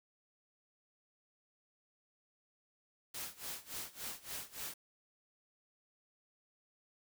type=noise with tremolo; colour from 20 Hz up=white; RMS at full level=-42 dBFS; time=3.14-4.74 s; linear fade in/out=5 ms; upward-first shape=sine; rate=3.5 Hz; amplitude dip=90%; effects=none